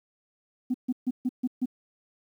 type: tone bursts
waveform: sine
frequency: 251.9 Hz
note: B3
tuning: 34 cents sharp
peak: -22 dBFS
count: 6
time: 0.7-1.658 s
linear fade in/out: 10 ms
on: 43 ms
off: 140 ms
effects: tanh soft clip ceiling -19 dBFS + 10-bit